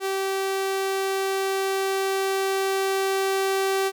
sawtooth tone with level ramp, 386.9 Hz, G4, 23 cents flat, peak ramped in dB -20 to -17 dBFS, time 0-3.92 s, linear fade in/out 50 ms, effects none

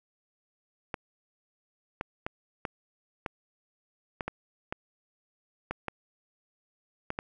clicks, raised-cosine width 0.5 ms, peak -17 dBFS, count 12, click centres 0.942 / 2.011 / 2.265 / 2.652 / 3.262 / 4.208 / 4.28 / 4.725 / 5.71 / 5.883 / 7.104 / 7.189 s, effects none

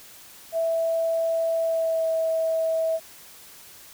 sine tone with pitch glide, 658 to 648.6 Hz, E5 to E5, -3 to -28 cents, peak -21 dBFS, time 0.52-3 s, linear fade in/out 50 ms, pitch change -25 cents, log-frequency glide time 1.59-2.08 s, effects white hiss -47 dBFS RMS until 3.93 s

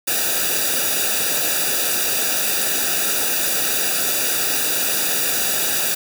white noise with comb filter, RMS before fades -20 dBFS, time 0.07-5.95 s, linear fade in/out 10 ms, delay 0.94 ms, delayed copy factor -0.85, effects none

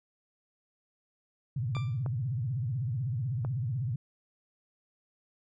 sine tone with vibrato, 123.47 Hz, B2, in tune, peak -29 dBFS, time 1.56-3.96 s, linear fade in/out 5 ms, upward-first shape sine, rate 16 Hz, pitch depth 270 cents each way
20% pulse tone with exponential decay, 1180 Hz, D6, 8 cents sharp, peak -32 dBFS, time 1.75-2.04 s, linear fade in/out 0 ms, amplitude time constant 62 ms
clicks, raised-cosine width 1 ms, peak -26 dBFS, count 3, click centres 1.767 / 2.062 / 3.449 s
effects resampled to 16000 Hz

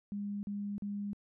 sine tone bursts, 203.3 Hz, G#3, 37 cents flat, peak -35 dBFS, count 3, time 0.12-1.132 s, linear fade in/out 0 ms, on 310 ms, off 41 ms, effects none

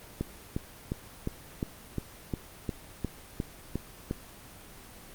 click train, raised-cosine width 3 ms, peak -17 dBFS, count 12, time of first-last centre 0.21-4.111 s, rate 2.82 Hz, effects pink hiss -49 dBFS RMS until 5.14 s + Opus 24 kbps

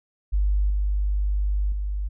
sine tone with level steps, 50 Hz, G1, 35 cents sharp, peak -18 / -20 / -24 dBFS, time 0.32-2.09 s, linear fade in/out 20 ms, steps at 0.7 / 1.72 s, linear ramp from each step 2 ms, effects none

